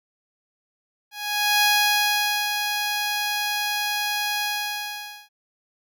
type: tone with ADSR envelope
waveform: 10% pulse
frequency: 830 Hz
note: G#5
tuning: 1 cent flat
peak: -8 dBFS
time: 1.11-5.29 s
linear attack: 510 ms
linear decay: 860 ms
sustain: -7 dB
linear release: 860 ms
effects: none